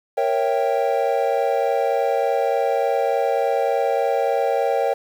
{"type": "chord", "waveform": "triangle", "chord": "A# diminished seventh", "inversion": "none", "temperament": "equal with one note detuned", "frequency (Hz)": [466.2, 549.6, 659.3, 784], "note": ["A#4", "C#5", "E5", "G5"], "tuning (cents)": [0, -15, 0, 0], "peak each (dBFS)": [-21, -20, -24, -21], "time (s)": [0.17, 4.94], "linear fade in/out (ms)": 10, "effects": ["8-bit"]}